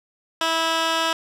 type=tone with band-pass filter; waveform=15% pulse; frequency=326.6 Hz; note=E4; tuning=16 cents flat; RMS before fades=-22 dBFS; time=0.41-1.13 s; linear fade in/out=2 ms; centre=2700 Hz; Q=0.73; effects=none